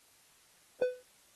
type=tone with exponential decay; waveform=triangle; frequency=501 Hz; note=B4; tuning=25 cents sharp; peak=-19 dBFS; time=0.82-1.03 s; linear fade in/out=1 ms; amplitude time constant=45 ms; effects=white hiss -64 dBFS RMS until 1.35 s + AAC 32 kbps